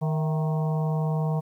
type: harmonic tone with a mistuned harmonic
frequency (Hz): 155.56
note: D#3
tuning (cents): 0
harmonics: 1 / 3 / 4 / 5 / 6 / 7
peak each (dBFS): -23 / -35 / -36 / -38 / -39 / -43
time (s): 0.01-1.41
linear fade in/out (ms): 20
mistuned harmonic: 4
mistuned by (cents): +92
effects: 10-bit